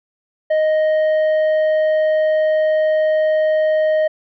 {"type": "tone with tanh clipping", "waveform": "sine", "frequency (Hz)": 622.3, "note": "D#5", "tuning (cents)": 0, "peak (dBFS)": -14, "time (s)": [0.5, 4.08], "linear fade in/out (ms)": 10, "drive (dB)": 6, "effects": []}